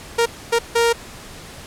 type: tone bursts at uneven times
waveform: sawtooth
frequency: 466.2 Hz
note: A#4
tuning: in tune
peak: -10 dBFS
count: 3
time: 0.18-0.26 / 0.52-0.59 / 0.75-0.93 s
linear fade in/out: 10 ms
effects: pink hiss -38 dBFS RMS until 1.66 s + low-pass 11000 Hz 12 dB/octave